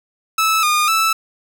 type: tone with pitch steps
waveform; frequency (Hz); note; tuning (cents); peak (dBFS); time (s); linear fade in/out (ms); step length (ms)
sawtooth; 1307 / 1218 / 1316; E6 / D#6 / E6; -15 / -37 / -3; -10; 0.38-1.13; 5; 250
effects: none